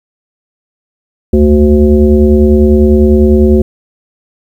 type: tone with frequency modulation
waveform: sine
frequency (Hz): 220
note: A3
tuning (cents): 0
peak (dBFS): -3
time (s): 1.33-3.62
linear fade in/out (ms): 5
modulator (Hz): 150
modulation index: 1.4
effects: 7-bit